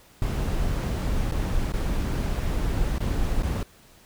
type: noise with dropouts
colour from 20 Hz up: brown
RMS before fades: -25 dBFS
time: 0.22-3.63 s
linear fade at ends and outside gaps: 1 ms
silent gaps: 1.313-1.321 / 1.722-1.737 / 2.983-3.004 / 3.424-3.432 s
effects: pink hiss -54 dBFS RMS until 4.05 s